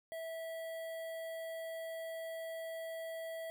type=tone with notch filter; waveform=square; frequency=654 Hz; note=E5; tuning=14 cents flat; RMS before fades=-43 dBFS; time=0.12-3.5 s; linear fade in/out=0 ms; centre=5800 Hz; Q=0.81; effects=none